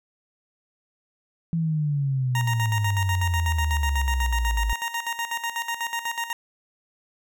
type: exponential sweep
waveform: sine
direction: down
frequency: 168.1 to 51.91 Hz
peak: -21 dBFS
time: 1.53-4.73 s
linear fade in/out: 0 ms
type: tone with tremolo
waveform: 20% pulse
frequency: 932.3 Hz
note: A#5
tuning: in tune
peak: -20 dBFS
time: 2.35-6.33 s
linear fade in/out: 2 ms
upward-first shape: square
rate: 8.1 Hz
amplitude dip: 70%
effects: none